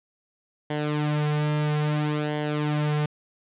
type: tone with flanger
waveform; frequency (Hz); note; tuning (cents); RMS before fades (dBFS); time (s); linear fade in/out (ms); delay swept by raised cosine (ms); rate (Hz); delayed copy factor
sawtooth; 150; D3; +37; -25; 0.7-3.06; 5; 0.78 to 3.98; 0.6; -0.7
effects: resampled to 8000 Hz + 9-bit